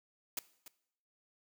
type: noise with echo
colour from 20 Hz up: white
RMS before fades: -37 dBFS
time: 0.37-0.39 s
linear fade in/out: 2 ms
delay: 290 ms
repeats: 1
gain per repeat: -14 dB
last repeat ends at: 0.68 s
effects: noise-tail reverb RT60 0.7 s tail -18 dB re dry